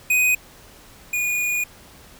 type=tone pair in turn; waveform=square; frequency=2497 / 2448 Hz; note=D#7 / D#7; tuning=+6 / -29 cents; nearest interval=unison; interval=35 cents; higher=first; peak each=-16 / -21 dBFS; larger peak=first; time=0.1-0.35 / 1.13-1.64 s; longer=second; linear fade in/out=5 ms; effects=pink hiss -47 dBFS RMS until 2.19 s